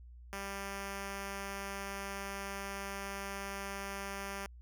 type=tone; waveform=5% pulse; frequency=197.4 Hz; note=G3; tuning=12 cents sharp; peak=-28 dBFS; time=0.33-4.46 s; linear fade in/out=0 ms; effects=added 60 Hz sine -50 dBFS peak until 4.61 s